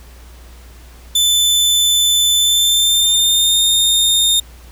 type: tone with pitch glide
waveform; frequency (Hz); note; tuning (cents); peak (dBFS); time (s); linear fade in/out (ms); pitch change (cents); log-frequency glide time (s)
sawtooth; 3520 to 3657; A7 to A#7; 0 to -34; -8; 1.15-4.4; 5; +66; 2.36-3.62
effects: added 60 Hz sine -37 dBFS peak until 4.71 s + pink hiss -45 dBFS RMS until 4.71 s